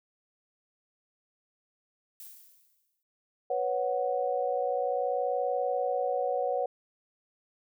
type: noise with exponential decay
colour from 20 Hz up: violet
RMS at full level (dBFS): -44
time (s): 2.2-3.03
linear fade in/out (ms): 1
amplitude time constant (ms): 180
type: chord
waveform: sine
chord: B suspended second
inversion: none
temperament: equal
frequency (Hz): 493.9 / 554.4 / 740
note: B4 / C#5 / F#5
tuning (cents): 0 / 0 / 0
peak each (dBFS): -31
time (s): 3.5-6.66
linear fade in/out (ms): 5
effects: none